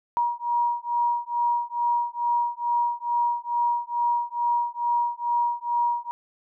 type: beating tone pair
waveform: sine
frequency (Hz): 952 / 954.3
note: A#5 / A#5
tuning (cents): +36 / +40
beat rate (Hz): 2.3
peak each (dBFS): -25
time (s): 0.17-6.11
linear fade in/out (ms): 0
effects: none